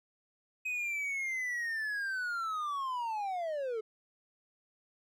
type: linear sweep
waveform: triangle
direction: down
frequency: 2530 to 425 Hz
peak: -31 dBFS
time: 0.65-3.81 s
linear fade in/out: 10 ms
effects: none